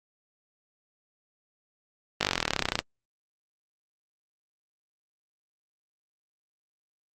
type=slowing click train; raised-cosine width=0.2 ms; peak=-6 dBFS; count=23; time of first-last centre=2.21-2.79 s; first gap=19 ms; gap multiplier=1.03; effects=Opus 24 kbps

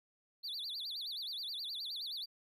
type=tone with vibrato; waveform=triangle; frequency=3999 Hz; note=B7; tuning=21 cents sharp; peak=-38 dBFS; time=0.43-2.26 s; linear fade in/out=20 ms; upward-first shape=sine; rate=9.5 Hz; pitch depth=290 cents each way; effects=none

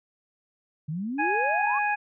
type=exponential sweep; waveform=sine; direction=up; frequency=144.9 to 1163 Hz; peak=-28 dBFS; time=0.88-1.79 s; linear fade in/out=10 ms
type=harmonic tone; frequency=830.6 Hz; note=G#5; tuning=in tune; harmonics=1 / 2 / 3; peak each=-25 / -28 / -30 dBFS; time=1.18-1.96 s; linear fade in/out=20 ms
effects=none

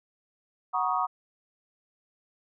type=chord; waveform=sine; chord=D# minor seventh; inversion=first; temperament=equal with one note detuned; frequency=740 / 950.8 / 1108.7 / 1244.5 Hz; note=F#5 / A#5 / C#6 / D#6; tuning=0 / +34 / 0 / 0 cents; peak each=-30 dBFS; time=0.73-1.07 s; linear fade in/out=20 ms; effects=none

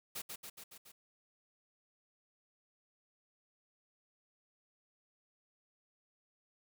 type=noise with echo; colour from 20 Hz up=white; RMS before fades=-42 dBFS; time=0.15-0.22 s; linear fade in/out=10 ms; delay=140 ms; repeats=5; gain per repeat=-3 dB; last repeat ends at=0.92 s; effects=none

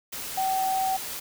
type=tone in noise; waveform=sine; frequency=763 Hz; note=G5; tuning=47 cents flat; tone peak=-23 dBFS; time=0.37-0.97 s; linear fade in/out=10 ms; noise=white; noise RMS=-35 dBFS; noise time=0.12-1.2 s; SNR=+9 dB; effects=none

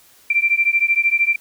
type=beating tone pair; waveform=sine; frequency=2349 / 2362 Hz; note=D7 / D7; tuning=0 / +9 cents; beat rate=13 Hz; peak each=-17 dBFS; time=0.3-1.36 s; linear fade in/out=5 ms; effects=white hiss -51 dBFS RMS until 1.4 s

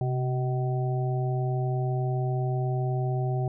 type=harmonic tone with a mistuned harmonic; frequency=126.3 Hz; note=B2; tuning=39 cents sharp; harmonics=1 / 3 / 5 / 6; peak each=-25 / -34 / -38 / -36 dBFS; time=0.01-3.48 s; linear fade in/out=2 ms; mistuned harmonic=1; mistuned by=+50 cents; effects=none

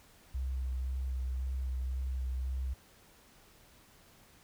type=tone with vibrato; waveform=sine; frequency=64.5 Hz; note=C2; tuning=24 cents flat; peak=-32 dBFS; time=0.34-2.74 s; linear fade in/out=10 ms; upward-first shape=sine; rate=1.9 Hz; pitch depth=21 cents each way; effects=pink hiss -61 dBFS RMS until 4.43 s

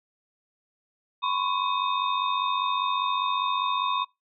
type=tone cluster; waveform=sine; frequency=1007 / 1052 / 1102 / 2535 / 3661 Hz; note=B5 / C6 / C#6 / D#7 / A#7; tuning=+33 / +9 / -11 / +32 / -32 cents; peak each=-28 / -36 / -28 / -36 / -32 dBFS; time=1.22-4.05 s; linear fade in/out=20 ms; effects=noise-tail reverb RT60 0.2 s tail -22 dB re dry

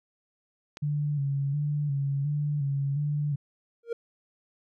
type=click; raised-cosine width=0.2 ms; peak=-22 dBFS; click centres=0.771 s
type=tone with vibrato; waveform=sine; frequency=143.2 Hz; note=D3; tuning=43 cents flat; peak=-25 dBFS; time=0.82-3.36 s; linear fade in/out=10 ms; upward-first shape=square; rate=1.4 Hz; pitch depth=48 cents each way
type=tone with exponential growth; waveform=triangle; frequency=466.2 Hz; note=A#4; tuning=in tune; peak=-22 dBFS; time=3.83-3.93 s; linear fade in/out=5 ms; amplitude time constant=20 ms
effects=none

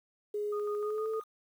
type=tone with pitch glide; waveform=sine; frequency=416.3 to 441.1 Hz; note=G#4 to A4; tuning=+4 to +4 cents; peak=-31 dBFS; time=0.34-1.2 s; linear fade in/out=5 ms; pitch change=+100 cents; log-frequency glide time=0.79-1.09 s
type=tone with tremolo; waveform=sine; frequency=1232 Hz; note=D#6; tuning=17 cents flat; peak=-39 dBFS; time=0.52-1.24 s; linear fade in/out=10 ms; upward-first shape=square; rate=6.5 Hz; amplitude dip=60%
effects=10-bit

